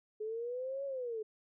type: linear two-way sweep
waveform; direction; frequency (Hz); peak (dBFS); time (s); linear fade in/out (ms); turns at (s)
sine; up then down; 423.4 to 560 to 423.4; -36; 0.2-1.23; 10; 0.85
effects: none